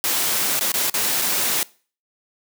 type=noise with dropouts; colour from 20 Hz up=white; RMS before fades=-21 dBFS; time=0.04-1.63 s; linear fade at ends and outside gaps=0 ms; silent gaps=0.593-0.61 / 0.718-0.741 / 0.898-0.941 / 1.215-1.219 s; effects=noise-tail reverb RT60 0.4 s tail -22 dB re dry + high-pass 150 Hz 12 dB/octave